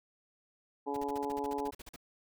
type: harmonic tone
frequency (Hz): 141.8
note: C#3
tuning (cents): +40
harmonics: 2 / 3 / 4 / 5 / 6 / 7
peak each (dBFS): -39 / -37 / -46 / -47 / -37 / -46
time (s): 0.86-1.71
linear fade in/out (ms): 20
type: noise bursts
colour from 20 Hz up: pink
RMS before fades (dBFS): -48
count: 15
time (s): 0.94-1.962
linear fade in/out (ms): 5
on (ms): 28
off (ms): 43
effects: none